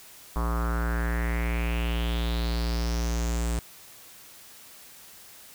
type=tone with low-pass filter sweep; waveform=square; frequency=58.27 Hz; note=A#1; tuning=in tune; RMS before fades=-27 dBFS; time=0.36-3.59 s; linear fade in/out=0 ms; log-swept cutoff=1100 to 8500 Hz; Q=4.8; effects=white hiss -49 dBFS RMS until 5.54 s